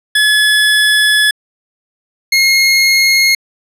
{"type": "tone pair in turn", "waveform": "25% pulse", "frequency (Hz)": [1708, 2151], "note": ["G#6", "C7"], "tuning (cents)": [48, 47], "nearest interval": "major third", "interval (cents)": 399, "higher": "second", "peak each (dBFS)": -4, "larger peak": "neither", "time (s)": [[0.15, 1.31], [2.32, 3.35]], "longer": "first", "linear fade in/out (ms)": 5, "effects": ["low-pass 12000 Hz 12 dB/octave"]}